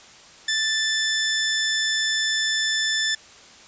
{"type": "tone", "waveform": "15% pulse", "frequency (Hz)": 1760, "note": "A6", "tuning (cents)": 0, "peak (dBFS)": -14, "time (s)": [0.48, 3.15], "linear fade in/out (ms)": 5, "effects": ["white hiss -47 dBFS RMS until 3.67 s", "resampled to 16000 Hz"]}